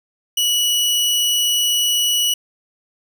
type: tone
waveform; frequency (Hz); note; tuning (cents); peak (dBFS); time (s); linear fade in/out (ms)
sawtooth; 2936; F#7; -14; -12; 0.37-2.34; 5
effects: 9-bit